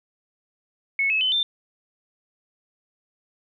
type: tone with pitch steps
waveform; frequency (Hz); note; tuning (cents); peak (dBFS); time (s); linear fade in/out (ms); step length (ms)
sine; 2200 / 2586 / 3040 / 3574; C#7 / E7 / F#7 / A7; -14 / -34 / +46 / +26; -19; 0.99-1.43; 2; 110
effects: none